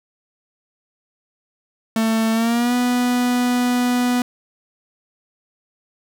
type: tone with pitch glide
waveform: 45% pulse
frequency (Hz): 223.3 to 246.3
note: A3 to B3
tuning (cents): +26 to -5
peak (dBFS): -16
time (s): 1.96-4.22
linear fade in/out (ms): 2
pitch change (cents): +169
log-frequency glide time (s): 2.32-2.74
effects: none